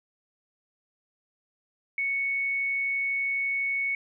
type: tone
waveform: sine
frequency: 2217 Hz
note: C#7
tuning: in tune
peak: -25 dBFS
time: 1.98-3.95 s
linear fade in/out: 2 ms
effects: none